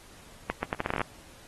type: accelerating click train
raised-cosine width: 0.5 ms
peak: -13 dBFS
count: 12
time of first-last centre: 0.5-1.015 s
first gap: 130 ms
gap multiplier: 0.76
effects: pink hiss -53 dBFS RMS until 1.47 s + AAC 32 kbps